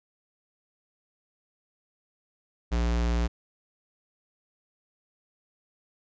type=tone; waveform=square; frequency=58.5 Hz; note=A#1; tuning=7 cents sharp; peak=-24 dBFS; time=2.71-3.28 s; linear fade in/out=20 ms; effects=resampled to 16000 Hz